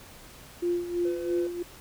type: tone with tremolo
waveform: sine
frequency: 349.2 Hz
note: F4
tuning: in tune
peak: -23 dBFS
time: 0.62-1.63 s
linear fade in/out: 10 ms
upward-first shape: sine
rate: 3 Hz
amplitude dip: 70%
type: tone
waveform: triangle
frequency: 505 Hz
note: B4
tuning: 39 cents sharp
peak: -33 dBFS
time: 1.05-1.47 s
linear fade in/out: 2 ms
effects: pink hiss -49 dBFS RMS until 1.8 s